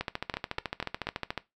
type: two click trains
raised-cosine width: 0.3 ms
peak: -15 / -15 dBFS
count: 20 / 4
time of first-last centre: 0.01-1.377 / 0.34-1.07 s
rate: 13.9 / 4.11 Hz
effects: noise-tail reverb RT60 0.2 s tail -18 dB re dry